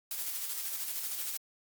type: noise with tremolo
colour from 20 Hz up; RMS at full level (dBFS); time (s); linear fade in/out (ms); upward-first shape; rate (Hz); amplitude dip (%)
blue; -35; 0.11-1.37; 2; square; 13; 35
effects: Opus 48 kbps